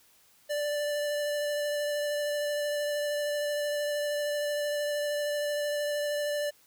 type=tone with vibrato; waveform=square; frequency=587.3 Hz; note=D5; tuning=in tune; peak=-29 dBFS; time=0.49-6.51 s; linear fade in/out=20 ms; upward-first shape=sine; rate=13 Hz; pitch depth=11 cents each way; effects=white hiss -62 dBFS RMS until 6.66 s